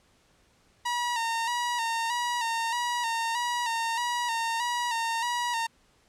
sawtooth tone with vibrato, 940 Hz, A#5, 14 cents sharp, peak -23 dBFS, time 0.85-5.67 s, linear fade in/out 10 ms, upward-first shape square, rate 1.6 Hz, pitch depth 46 cents each way, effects pink hiss -64 dBFS RMS until 6.08 s + low-pass 9000 Hz 12 dB/octave

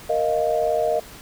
sine chord, Bb suspended fourth, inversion none, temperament equal, 466.2 / 622.3 / 698.5 Hz, Bb4 / Eb5 / F5, 0 / 0 / 0 cents, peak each -24 / -21 / -24 dBFS, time 0.09-1 s, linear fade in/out 10 ms, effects pink hiss -42 dBFS RMS until 1.21 s

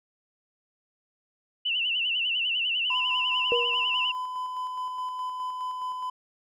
sine tone with vibrato, 2842 Hz, F7, 30 cents sharp, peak -24 dBFS, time 1.65-4.12 s, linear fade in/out 10 ms, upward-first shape sine, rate 10 Hz, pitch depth 110 cents each way
triangle tone with tremolo, 1009 Hz, B5, 37 cents sharp, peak -27 dBFS, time 2.9-6.1 s, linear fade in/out 5 ms, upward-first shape square, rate 4.8 Hz, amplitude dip 30%
sine tone with exponential decay, 479.2 Hz, A#4, 48 cents sharp, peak -20 dBFS, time 3.52-3.93 s, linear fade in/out 0 ms, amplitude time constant 88 ms
effects none

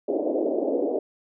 pink band-pass noise, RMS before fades -25 dBFS, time 0.08-0.99 s, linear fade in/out 5 ms, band 280 to 640 Hz, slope 48 dB/octave, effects none

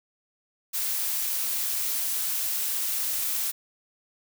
blue noise, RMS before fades -28 dBFS, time 0.73-3.52 s, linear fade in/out 20 ms, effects none

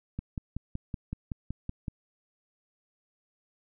click train, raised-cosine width 5 ms, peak -21 dBFS, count 10, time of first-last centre 0.19-1.882 s, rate 5.32 Hz, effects none

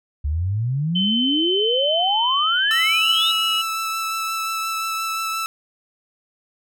sine exponential sweep, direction up, 69.3 to 3914 Hz, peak -19 dBFS, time 0.24-3.32 s, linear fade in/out 10 ms
sine tone with pitch glide, 3065 to 2905 Hz, G7 to F#7, -40 to -32 cents, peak -19 dBFS, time 0.95-3.62 s, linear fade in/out 10 ms, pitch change -92 cents, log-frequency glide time 2.64-3.32 s
sawtooth tone with vibrato, 1318.5 Hz, E6, in tune, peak -19 dBFS, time 2.71-5.46 s, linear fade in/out 0 ms, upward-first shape sine, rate 5.7 Hz, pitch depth 10 cents each way
effects none

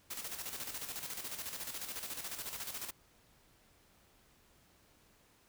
white noise with tremolo, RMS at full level -41 dBFS, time 0.1-2.91 s, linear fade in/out 10 ms, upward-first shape square, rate 14 Hz, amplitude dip 55%, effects pink hiss -67 dBFS RMS until 5.48 s

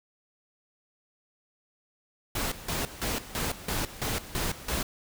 pink noise with tremolo, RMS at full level -30 dBFS, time 2.35-4.83 s, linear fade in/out 5 ms, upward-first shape square, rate 3 Hz, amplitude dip 80%, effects none

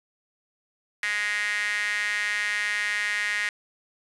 sawtooth tone with high-pass filter, 207.7 Hz, G#3, in tune, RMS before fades -27 dBFS, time 1.03-3.49 s, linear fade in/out 2 ms, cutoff 1900 Hz, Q 7, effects resampled to 24000 Hz

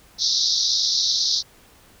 pink band-pass noise, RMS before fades -21 dBFS, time 0.18-1.43 s, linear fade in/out 50 ms, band 3700 to 5900 Hz, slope 96 dB/octave, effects pink hiss -52 dBFS RMS until 2 s

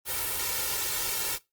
white noise with comb filter, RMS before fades -30 dBFS, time 0.05-1.39 s, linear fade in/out 50 ms, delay 2.2 ms, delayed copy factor +0.95, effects noise-tail reverb RT60 0.2 s tail -19 dB re dry + Opus 32 kbps

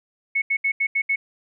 sine tone bursts at uneven times, 2202 Hz, C#7, 12 cents flat, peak -18 dBFS, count 6, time 0.35-0.42 / 0.5-0.57 / 0.64-0.72 / 0.8-0.87 / 0.95-1.02 / 1.09-1.16 s, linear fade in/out 10 ms, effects none

